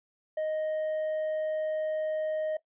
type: tone with hard clipping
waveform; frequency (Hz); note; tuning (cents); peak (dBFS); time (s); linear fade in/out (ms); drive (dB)
triangle; 622.3; D#5; 0; -27; 0.37-2.57; 5; 1
effects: noise-tail reverb RT60 0.1 s tail -17 dB re dry + resampled to 8000 Hz